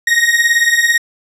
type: beating tone pair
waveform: 40% pulse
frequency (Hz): 1864.7 / 1882.7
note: A#6 / A#6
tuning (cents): 0 / +17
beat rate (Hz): 18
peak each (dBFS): -12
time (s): 0.07-0.98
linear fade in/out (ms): 5
effects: low-pass 11000 Hz 12 dB/octave